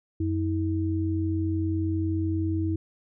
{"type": "tone pair together", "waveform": "sine", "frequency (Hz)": [91.4, 321.5], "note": ["F#2", "E4"], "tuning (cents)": [-21, -43], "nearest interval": "octave + minor seventh", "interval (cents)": 2178, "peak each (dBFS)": [-26, -27], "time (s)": [0.2, 2.76], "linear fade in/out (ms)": 5, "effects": []}